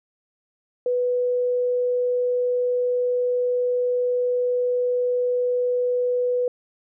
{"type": "tone", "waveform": "sine", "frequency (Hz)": 493.9, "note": "B4", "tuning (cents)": 0, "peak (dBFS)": -19, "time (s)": [0.86, 6.48], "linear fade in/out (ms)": 2, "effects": []}